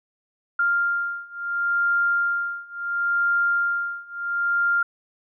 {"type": "beating tone pair", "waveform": "sine", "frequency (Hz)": [1396.9, 1397.62], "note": ["F6", "F6"], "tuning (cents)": [0, 1], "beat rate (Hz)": 0.72, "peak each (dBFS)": [-24, -23], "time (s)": [0.59, 4.83], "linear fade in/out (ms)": 5, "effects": []}